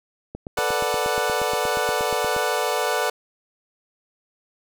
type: click train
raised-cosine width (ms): 2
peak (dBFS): -19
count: 18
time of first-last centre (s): 0.35-2.364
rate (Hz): 8.44
type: chord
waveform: 25% pulse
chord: B minor seventh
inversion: third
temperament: equal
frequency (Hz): 440 / 493.9 / 587.3 / 740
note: A4 / B4 / D5 / F#5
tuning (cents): 0 / 0 / 0 / 0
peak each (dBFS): -23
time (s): 0.57-3.1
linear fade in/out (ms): 5
effects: none